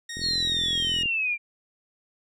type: tone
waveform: 15% pulse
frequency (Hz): 1864.7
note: A#6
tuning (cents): 0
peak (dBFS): -27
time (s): 0.09-1.03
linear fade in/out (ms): 5
type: click train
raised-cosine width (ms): 3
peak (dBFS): -25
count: 39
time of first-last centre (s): 0.17-1.058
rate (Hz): 42.8
type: exponential sweep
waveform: sine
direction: down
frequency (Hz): 4435 to 2349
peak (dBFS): -23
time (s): 0.2-1.38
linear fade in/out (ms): 50
effects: low-pass 12000 Hz 12 dB/octave